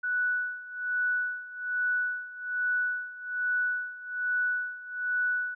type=tone with tremolo; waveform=sine; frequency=1480 Hz; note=F#6; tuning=in tune; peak=-24 dBFS; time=0.03-5.55 s; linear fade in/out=10 ms; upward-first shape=sine; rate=1.2 Hz; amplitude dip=85%; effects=none